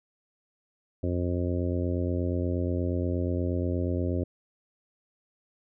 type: harmonic tone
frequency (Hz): 88.4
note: F2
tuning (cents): +22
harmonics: 1 / 2 / 3 / 4 / 5 / 6 / 7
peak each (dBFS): -28 / -36 / -32 / -34 / -39 / -37 / -40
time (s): 1.03-4.24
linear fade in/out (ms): 5
effects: none